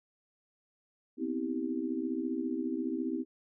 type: chord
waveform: sine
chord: C major seventh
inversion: third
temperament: equal with one note detuned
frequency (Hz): 246.9 / 261.6 / 322.7 / 392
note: B3 / C4 / E4 / G4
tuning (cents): 0 / 0 / -37 / 0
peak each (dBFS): -39 / -35 / -35 / -40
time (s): 1.17-3.25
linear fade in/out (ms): 50
effects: none